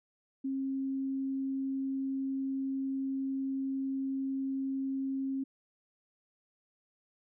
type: tone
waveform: sine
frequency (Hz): 268.9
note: C4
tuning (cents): +47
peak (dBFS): -31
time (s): 0.44-5.44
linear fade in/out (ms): 10
effects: none